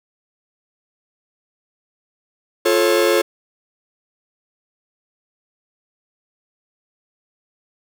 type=chord; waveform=45% pulse; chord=F augmented; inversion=none; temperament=just; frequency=349.2 / 436.5 / 545.7 Hz; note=F4 / A4 / C#5; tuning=0 / -14 / -27 cents; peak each=-18 dBFS; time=2.65-3.22 s; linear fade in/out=10 ms; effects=none